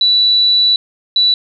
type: tone pair in turn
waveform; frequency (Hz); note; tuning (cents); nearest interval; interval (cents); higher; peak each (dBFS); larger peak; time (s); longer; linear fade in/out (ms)
sine; 3951 / 3951; B7 / B7; 0 / 0; unison; 0; neither; -8; neither; 0.01-0.76 / 1.16-1.34; first; 2
effects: none